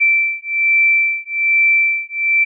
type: beating tone pair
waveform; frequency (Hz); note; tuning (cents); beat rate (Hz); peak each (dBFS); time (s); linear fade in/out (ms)
sine; 2336 / 2337.2; D7 / D7; -10 / -9; 1.2; -15; 0-2.45; 20
effects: none